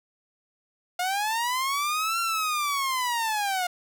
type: linear two-way sweep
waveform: sawtooth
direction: up then down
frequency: 707 to 1375 to 707 Hz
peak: -21 dBFS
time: 0.99-3.67 s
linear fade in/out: 5 ms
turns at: 2.2 s
effects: none

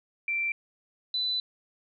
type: tone pair in turn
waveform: sine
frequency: 2349 / 3995 Hz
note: D7 / B7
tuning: 0 / +19 cents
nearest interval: major sixth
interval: 919 cents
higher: second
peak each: -26 dBFS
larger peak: neither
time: 0.28-0.52 / 1.14-1.4 s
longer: second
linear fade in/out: 2 ms
effects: none

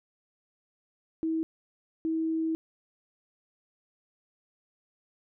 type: tone bursts at uneven times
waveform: sine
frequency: 322.3 Hz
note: E4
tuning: 39 cents flat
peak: -26 dBFS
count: 2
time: 1.23-1.43 / 2.05-2.55 s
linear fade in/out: 0 ms
effects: none

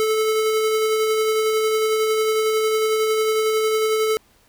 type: tone with tremolo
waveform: square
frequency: 436 Hz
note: A4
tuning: 16 cents flat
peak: -17 dBFS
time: 0-4.17 s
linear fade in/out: 0 ms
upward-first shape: sine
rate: 11 Hz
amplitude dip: 25%
effects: pink hiss -57 dBFS RMS until 4.48 s

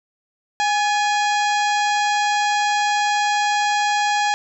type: harmonic tone with a mistuned harmonic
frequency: 825 Hz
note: G#5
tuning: 12 cents flat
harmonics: 1 / 2 / 3 / 4 / 5 / 6 / 7 / 8 / 9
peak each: -18 / -24 / -28 / -30 / -32 / -34 / -35 / -36 / -37 dBFS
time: 0.6-4.34 s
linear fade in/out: 0 ms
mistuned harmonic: 2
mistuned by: +66 cents
effects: none

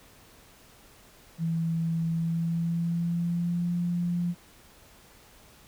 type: tone with pitch glide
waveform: sine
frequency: 164.81 to 174.21 Hz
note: E3 to F3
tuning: 0 to -4 cents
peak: -25 dBFS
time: 1.38-4.35 s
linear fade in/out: 50 ms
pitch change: +96 cents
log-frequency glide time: 2.12-3.73 s
effects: pink hiss -55 dBFS RMS until 5.67 s

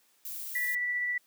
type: noise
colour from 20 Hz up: violet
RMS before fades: -39 dBFS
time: 0.25-0.75 s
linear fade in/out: 2 ms
type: tone with tremolo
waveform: sine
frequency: 1962 Hz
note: B6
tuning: 12 cents flat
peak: -27 dBFS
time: 0.55-1.18 s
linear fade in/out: 5 ms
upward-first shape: triangle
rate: 15 Hz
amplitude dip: 25%
effects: white hiss -67 dBFS RMS until 1.26 s + high-pass 200 Hz 12 dB/octave

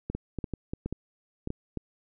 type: clicks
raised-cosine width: 3 ms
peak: -19 dBFS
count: 11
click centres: 0.1 / 0.15 / 0.387 / 0.442 / 0.537 / 0.735 / 0.86 / 0.926 / 1.474 / 1.504 / 1.773 s
effects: none

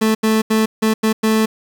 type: tone bursts at uneven times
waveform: 30% pulse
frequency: 219.2 Hz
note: A3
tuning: 6 cents flat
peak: -10 dBFS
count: 6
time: 0.01-0.15 / 0.23-0.42 / 0.5-0.66 / 0.82-0.94 / 1.03-1.13 / 1.23-1.46 s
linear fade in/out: 10 ms
effects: 7-bit

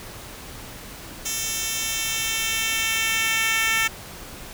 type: tone with high-pass filter sweep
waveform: 10% pulse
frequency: 447.1 Hz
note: A4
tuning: 28 cents sharp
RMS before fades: -24 dBFS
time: 1.25-3.88 s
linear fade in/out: 10 ms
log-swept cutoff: 5000 to 1900 Hz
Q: 1.2
effects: pink hiss -39 dBFS RMS until 4.53 s

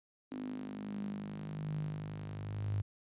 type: tone with high-pass filter sweep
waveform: sawtooth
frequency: 51.2 Hz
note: G#1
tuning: 24 cents flat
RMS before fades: -40 dBFS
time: 0.31-2.82 s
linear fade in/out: 10 ms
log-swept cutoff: 270 to 100 Hz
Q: 9.2
effects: resampled to 8000 Hz

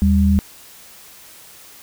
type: tone pair together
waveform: sine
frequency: 78.5 / 197.68 Hz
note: D#2 / G3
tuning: +16 / +15 cents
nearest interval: octave + major third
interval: 1599 cents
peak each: -14 dBFS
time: 0.02-0.39 s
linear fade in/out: 0 ms
effects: white hiss -43 dBFS RMS until 1.82 s

